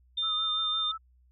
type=tone; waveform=sine; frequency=3600 Hz; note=A7; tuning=39 cents sharp; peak=-27 dBFS; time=0.17-0.92 s; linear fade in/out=10 ms
type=tone with vibrato; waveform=sine; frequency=1279 Hz; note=D#6; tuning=47 cents sharp; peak=-34 dBFS; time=0.22-0.98 s; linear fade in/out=20 ms; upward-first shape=triangle; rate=5.8 Hz; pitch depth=61 cents each way
effects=added 62 Hz sine -59 dBFS peak until 1.31 s